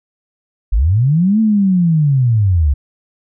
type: linear two-way sweep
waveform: sine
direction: up then down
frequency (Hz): 42.03 to 224 to 65.8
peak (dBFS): -9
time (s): 0.72-2.74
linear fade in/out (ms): 10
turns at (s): 1.4
effects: none